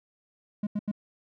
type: tone bursts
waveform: triangle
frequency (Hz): 207.7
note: G#3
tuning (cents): 0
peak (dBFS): -24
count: 3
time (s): 0.63-0.915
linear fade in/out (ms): 5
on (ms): 39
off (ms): 84
effects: none